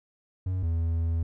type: tone pair in turn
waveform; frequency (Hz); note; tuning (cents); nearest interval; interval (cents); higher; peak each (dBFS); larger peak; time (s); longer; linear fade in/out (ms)
triangle; 92.5 / 82.71; F#2 / E2; 0 / +6; major second; 194; first; -24 / -22; second; 0.46-0.63 / 0.63-1.23; second; 5
effects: none